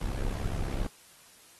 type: noise with amplitude modulation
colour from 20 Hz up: brown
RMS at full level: -28 dBFS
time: 0.01-0.87 s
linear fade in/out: 2 ms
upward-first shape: sine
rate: 67.2 Hz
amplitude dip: 80%
effects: white hiss -56 dBFS RMS until 1.59 s + AAC 32 kbps